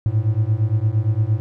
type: beating tone pair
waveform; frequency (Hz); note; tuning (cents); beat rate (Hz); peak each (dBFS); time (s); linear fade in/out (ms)
triangle; 104.1 / 112.8; G#2 / A2; +5 / +44; 8.7; -17; 0.06-1.4; 0
effects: none